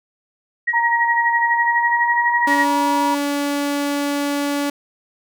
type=tone with tremolo; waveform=sine; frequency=1900 Hz; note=A#6; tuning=33 cents sharp; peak=-14 dBFS; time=0.67-2.65 s; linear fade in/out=10 ms; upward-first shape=sine; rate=12 Hz; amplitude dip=75%
type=tone with pitch glide; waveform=sine; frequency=932.3 to 954.1 Hz; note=A#5 to A#5; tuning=0 to +40 cents; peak=-17 dBFS; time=0.73-3.15 s; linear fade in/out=10 ms; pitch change=+40 cents; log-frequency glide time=1.43-2.38 s
type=tone; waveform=sawtooth; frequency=286.1 Hz; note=D4; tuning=45 cents flat; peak=-15 dBFS; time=2.47-4.7 s; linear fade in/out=5 ms
effects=none